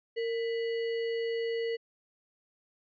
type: tone with sample-and-hold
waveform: sine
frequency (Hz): 460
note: A#4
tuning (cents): -23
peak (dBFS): -29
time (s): 0.16-1.77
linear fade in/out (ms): 20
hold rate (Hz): 2450
effects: resampled to 11025 Hz